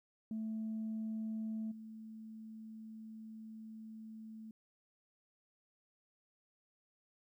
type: tone with level steps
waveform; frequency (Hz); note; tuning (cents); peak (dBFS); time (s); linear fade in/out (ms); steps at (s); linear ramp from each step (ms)
sine; 220; A3; 0; -36 / -47; 0.31-4.51; 2; 1.71; 10
effects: tanh soft clip ceiling -34 dBFS + 13-bit